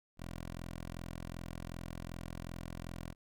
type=tone; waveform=10% pulse; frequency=42.64 Hz; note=F1; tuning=41 cents flat; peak=-34 dBFS; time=0.17-3.15 s; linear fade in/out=50 ms; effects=none